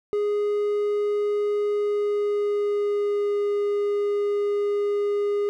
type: tone with pitch glide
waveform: triangle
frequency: 413.9 to 409.4 Hz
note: G#4 to G#4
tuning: -6 to -25 cents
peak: -19 dBFS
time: 0.13-5.49 s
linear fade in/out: 0 ms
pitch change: -19 cents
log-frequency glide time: 1.71-3.38 s
effects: none